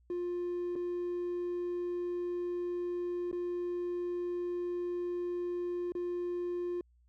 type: tone with dropouts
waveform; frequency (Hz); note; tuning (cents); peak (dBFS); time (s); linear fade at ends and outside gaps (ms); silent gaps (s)
triangle; 352.3; F4; +15; -30; 0.1-6.81; 2; 0.755-0.76 / 3.314-3.328 / 5.921-5.951
effects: tanh soft clip ceiling -27 dBFS + added 60 Hz sine -63 dBFS peak until 7.08 s